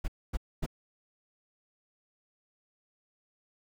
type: noise bursts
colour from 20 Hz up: brown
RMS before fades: -30 dBFS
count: 3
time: 0.04-0.663 s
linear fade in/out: 10 ms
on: 41 ms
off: 250 ms
effects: none